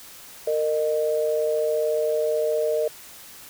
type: tone pair together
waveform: sine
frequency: 459.4 / 613.2 Hz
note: A#4 / D#5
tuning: -25 / -25 cents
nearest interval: perfect fourth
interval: 500 cents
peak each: -23 dBFS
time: 0.47-2.88 s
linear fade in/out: 5 ms
effects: white hiss -44 dBFS RMS until 3.49 s